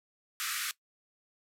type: band-pass noise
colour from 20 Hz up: pink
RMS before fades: -35 dBFS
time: 0.4-0.71 s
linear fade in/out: 0 ms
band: 1200 to 15000 Hz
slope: 96 dB/octave
effects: noise-tail reverb RT60 0.1 s tail -18 dB re dry